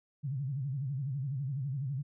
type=tone with vibrato; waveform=sine; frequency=136 Hz; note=C#3; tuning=33 cents flat; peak=-32 dBFS; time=0.23-2.03 s; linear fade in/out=20 ms; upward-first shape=sine; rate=12 Hz; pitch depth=150 cents each way; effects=none